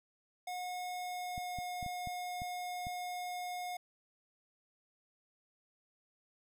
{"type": "tone with pitch glide", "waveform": "square", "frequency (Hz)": [724, 719.4], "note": ["F#5", "F#5"], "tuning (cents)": [-38, -49], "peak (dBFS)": -39, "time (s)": [0.47, 3.77], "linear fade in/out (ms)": 5, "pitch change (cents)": -11, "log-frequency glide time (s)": [0.91, 1.68]}
{"type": "clicks", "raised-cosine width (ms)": 5, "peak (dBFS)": -33, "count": 7, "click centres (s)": [1.379, 1.587, 1.828, 1.863, 2.073, 2.419, 2.869]}
{"effects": []}